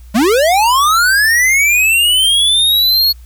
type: linear sweep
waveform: square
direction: up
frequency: 190.9 to 4371 Hz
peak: -9 dBFS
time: 0.14-3.13 s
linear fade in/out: 20 ms
effects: added 60 Hz sine -33 dBFS peak until 3.25 s + white hiss -51 dBFS RMS until 3.25 s